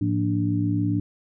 harmonic tone with a mistuned harmonic, 58.4 Hz, A#1, 4 cents sharp, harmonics 2 / 3 / 4 / 5, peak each -24 / -28 / -33 / -24 dBFS, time 0.01-1 s, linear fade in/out 5 ms, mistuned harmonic 2, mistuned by -130 cents, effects none

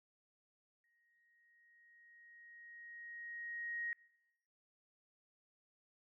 sine tone with exponential growth, 1880 Hz, A#6, 14 cents sharp, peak -37 dBFS, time 0.84-3.93 s, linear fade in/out 1 ms, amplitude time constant 670 ms, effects noise-tail reverb RT60 0.9 s tail -24 dB re dry

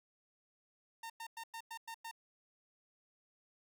sawtooth tone bursts, 912 Hz, A#5, 38 cents flat, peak -40 dBFS, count 7, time 1.03-2.113 s, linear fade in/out 5 ms, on 69 ms, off 100 ms, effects none

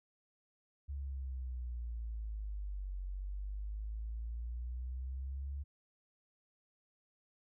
sine exponential two-way sweep, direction down then up, 70.7 to 46.25 to 70.7 Hz, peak -38 dBFS, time 0.88-5.64 s, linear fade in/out 20 ms, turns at 3.02 s, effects none

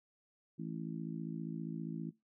harmonic tone, 55 Hz, A1, in tune, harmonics 3 / 4 / 5 / 6, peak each -42 / -44 / -46 / -48 dBFS, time 0.58-2.11 s, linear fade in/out 20 ms, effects noise-tail reverb RT60 0.2 s tail -19 dB re dry

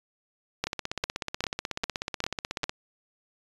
two click trains, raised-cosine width 0.2 ms, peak -13 / -9 dBFS, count 34 / 6, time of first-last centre 0.67-2.695 / 0.64-2.64 s, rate 16.3 / 2.5 Hz, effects resampled to 24000 Hz

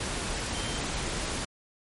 sine tone in noise, 3136 Hz, G7, in tune, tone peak -40 dBFS, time 0.54-0.79 s, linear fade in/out 5 ms, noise pink, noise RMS -32 dBFS, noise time 0-1.45 s, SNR -11 dB, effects MP3 48 kbps

